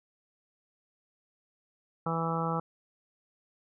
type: harmonic tone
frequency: 164.81 Hz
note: E3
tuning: in tune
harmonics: 1 / 2 / 3 / 4 / 5 / 6 / 7 / 8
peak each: -32 / -41 / -36 / -42 / -36 / -40 / -37 / -36 dBFS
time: 2.06-2.6 s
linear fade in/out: 5 ms
effects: none